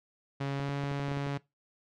sawtooth tone with pitch glide, 138.8 to 140.98 Hz, C#3 to C#3, +3 to +30 cents, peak -27 dBFS, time 0.4-1.38 s, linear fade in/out 10 ms, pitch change +27 cents, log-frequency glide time 0.55-0.7 s
clicks, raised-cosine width 2 ms, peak -28 dBFS, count 9, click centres 0.599 / 0.691 / 0.838 / 0.915 / 0.997 / 1.084 / 1.116 / 1.172 / 1.267 s
effects noise-tail reverb RT60 0.2 s tail -20 dB re dry + low-pass 4000 Hz 12 dB/octave

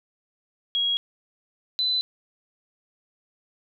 sine tone pair in turn, 3300 / 4013 Hz, G#7 / B7, -12 / +27 cents, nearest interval minor third, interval 339 cents, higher second, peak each -21 dBFS, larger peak neither, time 0.75-0.97 / 1.79-2.01 s, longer neither, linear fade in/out 0 ms, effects none

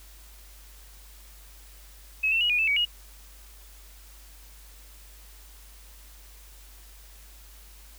sine tone with pitch steps, 2570 / 2692 / 2902 / 2452 / 2633 / 2263 / 2884 Hz, E7 / E7 / F#7 / D#7 / E7 / C#7 / F#7, -45 / +36 / -34 / -26 / -3 / +35 / -45 cents, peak -21 dBFS, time 2.23-2.853 s, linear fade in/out 10 ms, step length 89 ms, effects added 50 Hz sine -48 dBFS peak until 7.98 s + white hiss -53 dBFS RMS until 7.98 s

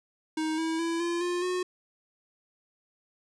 square tone with pitch steps, 314.5 / 323.7 / 333.2 / 343 / 353 / 363.4 Hz, D#4 / E4 / E4 / F4 / F4 / F#4, +19 / -31 / +19 / -31 / +19 / -31 cents, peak -28 dBFS, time 0.37-1.63 s, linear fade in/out 5 ms, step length 210 ms, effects resampled to 22050 Hz

